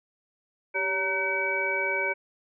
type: tone cluster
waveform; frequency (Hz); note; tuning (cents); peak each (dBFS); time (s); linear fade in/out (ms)
sine; 390.5 / 567 / 932 / 1522 / 2278; G4 / C#5 / A#5 / F#6 / C#7; -7 / +39 / -1 / +48 / +47; -34 / -33 / -34 / -32 / -27; 0.74-2.14; 20
effects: none